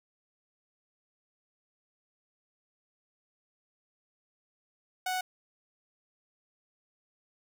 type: tone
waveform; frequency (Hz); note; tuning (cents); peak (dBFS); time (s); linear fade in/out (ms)
sawtooth; 740; F#5; 0; -26; 5.06-5.21; 5
effects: none